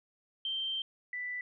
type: tone pair in turn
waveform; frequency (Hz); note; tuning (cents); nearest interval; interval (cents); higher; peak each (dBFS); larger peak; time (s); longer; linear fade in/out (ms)
sine; 3137 / 1980.9; G7 / B6; +1 / +5; minor sixth; 796; first; -32 / -35; first; 0.45-0.82 / 1.13-1.41; first; 2
effects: none